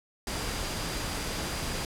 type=tone in noise; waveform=sine; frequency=4804 Hz; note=D8; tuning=38 cents sharp; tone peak=-44 dBFS; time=0.27-1.85 s; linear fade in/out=2 ms; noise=pink; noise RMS=-33 dBFS; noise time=0.27-1.85 s; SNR=-14 dB; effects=low-pass 11000 Hz 12 dB/octave